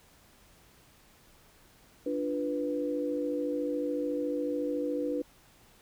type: chord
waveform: sine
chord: B diminished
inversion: first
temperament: equal with one note detuned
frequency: 293.7 / 347.6 / 493.9 Hz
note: D4 / F4 / B4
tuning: 0 / -8 / 0 cents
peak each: -32 / -38 / -32 dBFS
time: 2.06-5.22 s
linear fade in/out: 5 ms
effects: pink hiss -60 dBFS RMS until 5.81 s